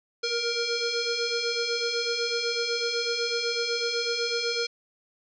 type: tone with frequency modulation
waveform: sine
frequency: 2349 Hz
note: D7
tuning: in tune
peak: -25 dBFS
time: 0.23-4.67 s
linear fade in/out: 10 ms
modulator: 938 Hz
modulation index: 3.2
effects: none